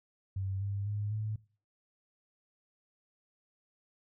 sine tone with pitch steps, 96.3 / 99.93 / 103.69 / 107.59 Hz, G2 / G2 / G#2 / A2, -30 / +34 / -2 / -38 cents, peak -32 dBFS, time 0.36-1.36 s, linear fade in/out 5 ms, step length 250 ms, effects noise-tail reverb RT60 0.4 s tail -21 dB re dry

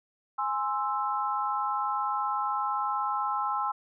sine chord, Ab augmented, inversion none, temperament equal, 830.6 / 1046.5 / 1318.5 Hz, Ab5 / C6 / E6, 0 / 0 / 0 cents, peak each -31 dBFS, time 0.38-3.72 s, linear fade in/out 10 ms, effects none

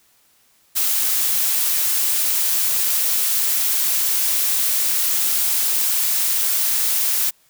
blue noise, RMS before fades -19 dBFS, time 0.75-7.31 s, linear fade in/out 20 ms, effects white hiss -58 dBFS RMS until 7.49 s

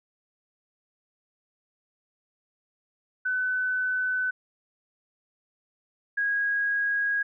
sine tone pair in turn, 1507 / 1645.7 Hz, F#6 / G#6, +31 / -16 cents, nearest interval major second, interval 153 cents, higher second, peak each -24 / -23 dBFS, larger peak second, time 3.25-4.31 / 6.17-7.23 s, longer neither, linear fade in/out 10 ms, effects none

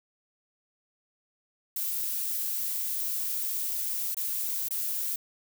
violet noise with dropouts, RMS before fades -31 dBFS, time 1.76-5.16 s, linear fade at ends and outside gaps 5 ms, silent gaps 4.146-4.168 / 4.686-4.707 s, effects none

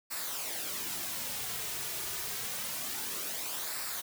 white noise with flanger, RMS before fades -37 dBFS, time 0.1-4.02 s, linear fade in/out 20 ms, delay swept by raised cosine 0.31 to 3.81 ms, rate 0.27 Hz, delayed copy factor -0.55, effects none

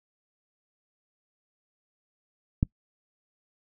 click, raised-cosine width 5 ms, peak -9 dBFS, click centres 2.629 s, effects noise-tail reverb RT60 0.1 s tail -25 dB re dry

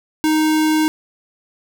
square tone, 311.1 Hz, D#4, in tune, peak -14 dBFS, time 0.24-0.88 s, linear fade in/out 0 ms, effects none

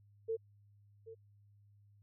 sine tone with echo, 450.2 Hz, A4, 40 cents sharp, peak -33 dBFS, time 0.28-0.37 s, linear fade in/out 20 ms, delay 780 ms, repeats 1, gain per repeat -14 dB, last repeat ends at 1.15 s, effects added 102 Hz sine -62 dBFS peak until 2.02 s

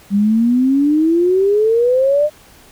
sine exponential sweep, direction up, 196 to 611 Hz, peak -10 dBFS, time 0.1-2.3 s, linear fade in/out 50 ms, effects pink hiss -45 dBFS RMS until 2.71 s

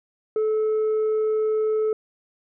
sine tone with tanh clipping, 433.6 Hz, A4, 25 cents flat, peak -20 dBFS, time 0.36-1.93 s, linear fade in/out 2 ms, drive 2 dB, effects none

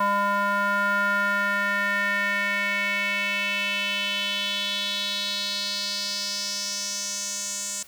square tone with band-pass filter sweep, 201.8 Hz, G#3, 49 cents flat, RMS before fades -26 dBFS, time 0-7.83 s, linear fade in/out 5 ms, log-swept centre 1100 to 7300 Hz, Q 4, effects white hiss -50 dBFS RMS until 7.87 s

